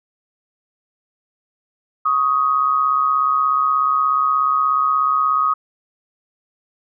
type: tone pair together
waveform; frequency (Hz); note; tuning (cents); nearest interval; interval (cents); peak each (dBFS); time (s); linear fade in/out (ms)
sine; 1116 / 1252.7; C#6 / D#6; +11 / +11; major second; 200; -21 / -15; 2.05-5.54; 10
effects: none